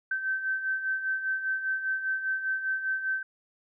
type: beating tone pair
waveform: sine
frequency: 1542 / 1547 Hz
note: G6 / G6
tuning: -29 / -23 cents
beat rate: 5 Hz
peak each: -35 / -28 dBFS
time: 0.11-3.23 s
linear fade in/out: 5 ms
effects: none